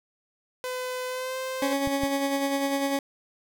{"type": "tone with pitch glide", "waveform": "sawtooth", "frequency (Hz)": [506, 520.2], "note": ["B4", "C5"], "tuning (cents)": [42, -10], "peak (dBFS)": -26, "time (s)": [0.64, 1.73], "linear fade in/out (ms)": 0, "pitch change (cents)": 48, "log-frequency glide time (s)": [1.07, 1.37]}
{"type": "tone with tremolo", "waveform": "20% pulse", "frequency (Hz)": 277.2, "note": "C#4", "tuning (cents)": 0, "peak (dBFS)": -18, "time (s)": [1.62, 2.99], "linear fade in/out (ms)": 2, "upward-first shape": "sine", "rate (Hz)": 10, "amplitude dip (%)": 40}
{"type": "clicks", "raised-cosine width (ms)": 5, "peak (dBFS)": -22, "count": 2, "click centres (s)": [1.874, 2.035]}
{"effects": []}